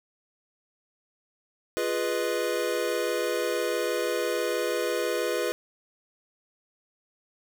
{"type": "chord", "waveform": "square", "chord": "F half-diminished seventh", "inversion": "none", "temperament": "equal", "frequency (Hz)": [349.2, 415.3, 493.9, 622.3], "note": ["F4", "Ab4", "Cb5", "Eb5"], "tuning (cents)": [0, 0, 0, 0], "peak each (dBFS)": [-33, -32, -30, -34], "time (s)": [1.77, 5.52], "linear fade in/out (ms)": 0, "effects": []}